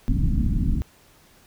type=low-pass noise; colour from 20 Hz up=pink; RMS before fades=-21 dBFS; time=0.08-0.82 s; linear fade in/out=0 ms; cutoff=270 Hz; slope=48 dB/octave; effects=pink hiss -55 dBFS RMS until 1.46 s